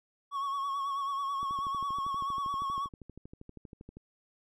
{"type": "tone with vibrato", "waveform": "triangle", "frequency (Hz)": 1108.7, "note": "C#6", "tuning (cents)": 0, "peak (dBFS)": -29, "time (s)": [0.31, 2.89], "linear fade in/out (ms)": 50, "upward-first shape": "sine", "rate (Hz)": 9.2, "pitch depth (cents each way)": 42}
{"type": "click train", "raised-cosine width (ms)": 3, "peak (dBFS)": -34, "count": 33, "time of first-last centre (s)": [1.43, 3.97], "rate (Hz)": 12.6}
{"effects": []}